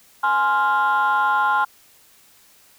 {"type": "chord", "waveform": "sine", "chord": "F minor", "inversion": "first", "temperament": "just", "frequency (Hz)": [838.1, 1047.7, 1396.9], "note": ["Ab5", "C6", "F6"], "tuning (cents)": [16, 2, 0], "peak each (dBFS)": -19, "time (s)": [0.23, 1.65], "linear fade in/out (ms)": 10, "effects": ["tanh soft clip ceiling -11 dBFS", "white hiss -53 dBFS RMS until 2.78 s"]}